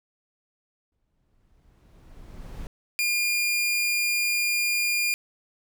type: noise with exponential growth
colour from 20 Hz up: brown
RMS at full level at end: -35 dBFS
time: 0.92-2.67 s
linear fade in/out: 2 ms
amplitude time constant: 380 ms
type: tone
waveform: sawtooth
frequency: 2414 Hz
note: D7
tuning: 47 cents sharp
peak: -19 dBFS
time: 2.99-5.14 s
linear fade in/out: 0 ms
effects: none